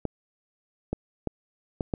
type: clicks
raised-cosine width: 2 ms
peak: -14 dBFS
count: 5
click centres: 0.053 / 0.93 / 1.273 / 1.808 / 1.938 s
effects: none